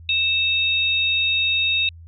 sine tone pair together, 2637 / 3729 Hz, E7 / A#7, 0 / 0 cents, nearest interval tritone, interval 600 cents, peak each -20 dBFS, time 0.09-1.89 s, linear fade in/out 2 ms, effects added 83 Hz sine -39 dBFS peak until 2.07 s

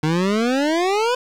25% pulse exponential sweep, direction up, 150.4 to 510 Hz, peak -13 dBFS, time 0.03-1.15 s, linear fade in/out 5 ms, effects low-pass 6000 Hz 12 dB/octave + 7-bit

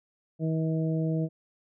harmonic tone, 160 Hz, D#3, 49 cents sharp, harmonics 1 / 2 / 3 / 4, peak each -26 / -32 / -36 / -38 dBFS, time 0.39-1.29 s, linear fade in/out 50 ms, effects none

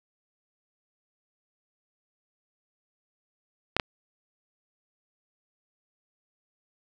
clicks, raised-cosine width 0.3 ms, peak -7 dBFS, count 2, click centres 3.766 / 3.798 s, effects none

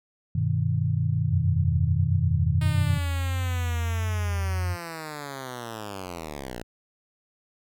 sine chord, G augmented, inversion none, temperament equal, 98 / 123.47 / 155.56 Hz, G2 / B2 / D#3, 0 / 0 / 0 cents, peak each -26 dBFS, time 0.35-2.98 s, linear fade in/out 5 ms
sine tone with vibrato, 87.31 Hz, F2, in tune, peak -24 dBFS, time 1.27-4.77 s, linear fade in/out 50 ms, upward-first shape triangle, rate 1.5 Hz, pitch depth 79 cents each way
5% pulse linear sweep, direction down, 311.1 to 55 Hz, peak -23 dBFS, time 2.61-6.63 s, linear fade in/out 5 ms
effects none

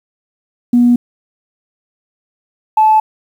sine tone pair in turn, 242 / 868.1 Hz, B3 / A5, -35 / -24 cents, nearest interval octave + minor seventh, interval 2211 cents, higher second, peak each -5 dBFS, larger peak neither, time 0.73-0.96 / 2.77-3 s, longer neither, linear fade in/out 5 ms, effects tanh soft clip ceiling -1 dBFS + 7-bit

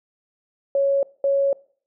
sine tone pair in turn, 554.4 / 554.4 Hz, C#5 / C#5, 0 / 0 cents, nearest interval unison, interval 0 cents, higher neither, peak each -16 / -16 dBFS, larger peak neither, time 0.75-1.03 / 1.24-1.53 s, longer second, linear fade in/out 2 ms, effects noise-tail reverb RT60 0.5 s tail -22 dB re dry

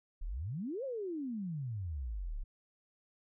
sine exponential two-way sweep, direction up then down, 30.87 to 563 to 30.87 Hz, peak -36 dBFS, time 0.21-2.44 s, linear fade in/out 10 ms, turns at 0.84 s, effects none

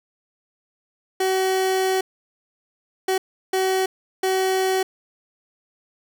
30% pulse tone bursts at uneven times, 377.9 Hz, F#4, 37 cents sharp, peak -16 dBFS, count 4, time 1.2-2.01 / 3.08-3.18 / 3.53-3.86 / 4.23-4.83 s, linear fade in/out 5 ms, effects none

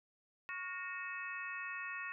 harmonic tone with a mistuned harmonic, 370 Hz, F#4, in tune, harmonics 3 / 4 / 5 / 6 / 7, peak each -47 / -48 / -44 / -55 / -46 dBFS, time 0.49-2.12 s, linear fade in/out 0 ms, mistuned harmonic 4, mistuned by -63 cents, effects none

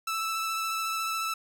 sawtooth tone with vibrato, 1318.5 Hz, E6, in tune, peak -25 dBFS, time 0.07-1.34 s, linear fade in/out 5 ms, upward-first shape sine, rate 14 Hz, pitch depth 13 cents each way, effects none

